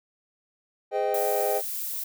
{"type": "chord", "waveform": "triangle", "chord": "Ab major seventh", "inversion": "none", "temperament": "equal with one note detuned", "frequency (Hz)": [415.3, 511.6, 622.3, 784], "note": ["Ab4", "C5", "Eb5", "G5"], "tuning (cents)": [0, -39, 0, 0], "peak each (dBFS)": -27, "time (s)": [0.91, 1.62], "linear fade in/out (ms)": 50}
{"type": "noise", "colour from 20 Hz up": "violet", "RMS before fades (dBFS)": -32, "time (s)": [1.14, 2.04], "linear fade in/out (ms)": 5}
{"effects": []}